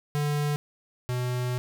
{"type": "tone pair in turn", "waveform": "square", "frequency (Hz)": [147, 124.44], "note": ["D3", "B2"], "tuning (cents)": [2, 14], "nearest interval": "minor third", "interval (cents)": 288, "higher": "first", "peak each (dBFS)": [-25, -27], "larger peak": "first", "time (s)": [[0.15, 0.56], [1.09, 1.58]], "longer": "second", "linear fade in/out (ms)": 0, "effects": []}